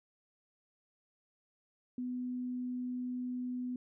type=tone; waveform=sine; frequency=249.4 Hz; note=B3; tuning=17 cents sharp; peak=-35 dBFS; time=1.98-3.76 s; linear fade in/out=2 ms; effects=none